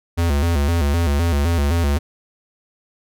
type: tone with vibrato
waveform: square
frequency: 77.78 Hz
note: D#2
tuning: in tune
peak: -16 dBFS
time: 0.17-1.99 s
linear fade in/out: 20 ms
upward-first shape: square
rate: 3.9 Hz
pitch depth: 150 cents each way
effects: none